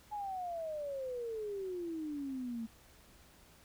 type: exponential sweep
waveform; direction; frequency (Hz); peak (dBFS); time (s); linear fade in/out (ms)
sine; down; 852 to 221.9; -37; 0.11-2.67; 20
effects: added 60 Hz sine -68 dBFS peak until 3.64 s + pink hiss -62 dBFS RMS until 3.64 s